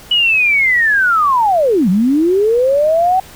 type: linear two-way sweep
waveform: sine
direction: down then up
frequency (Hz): 2960 to 173.2 to 766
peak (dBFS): -9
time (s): 0.11-3.2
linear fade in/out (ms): 5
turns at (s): 1.89
effects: pink hiss -38 dBFS RMS until 3.35 s